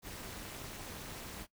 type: noise with amplitude modulation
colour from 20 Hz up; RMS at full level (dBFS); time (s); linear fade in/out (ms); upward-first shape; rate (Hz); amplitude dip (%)
pink; -42; 0.02-1.47; 50; sine; 262; 85
effects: noise-tail reverb RT60 0.1 s tail -18 dB re dry